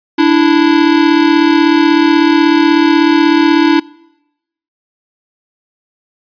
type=tone pair together; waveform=square; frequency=293.7 / 330 Hz; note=D4 / E4; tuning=0 / +2 cents; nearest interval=major second; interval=202 cents; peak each=-10 dBFS; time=0.18-3.8 s; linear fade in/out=10 ms; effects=noise-tail reverb RT60 0.9 s tail -24 dB re dry + resampled to 11025 Hz